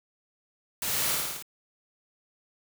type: noise with echo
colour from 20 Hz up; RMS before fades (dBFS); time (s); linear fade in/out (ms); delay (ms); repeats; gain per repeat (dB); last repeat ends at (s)
white; -31; 0.82-1.15; 2; 55; 5; -2; 1.425
effects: none